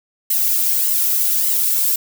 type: noise with flanger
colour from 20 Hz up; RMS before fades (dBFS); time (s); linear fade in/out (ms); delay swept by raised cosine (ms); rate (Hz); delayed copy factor
violet; -17; 0.3-1.96; 5; 0.97 to 2.27; 1.7; +0.9
effects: none